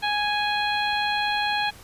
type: harmonic tone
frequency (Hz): 830.6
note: G#5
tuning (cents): 0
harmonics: 1 / 2 / 3 / 4 / 5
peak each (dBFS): -25 / -28 / -30 / -31 / -32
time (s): 0.02-1.71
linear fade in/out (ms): 20
effects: pink hiss -47 dBFS RMS until 1.83 s + resampled to 32000 Hz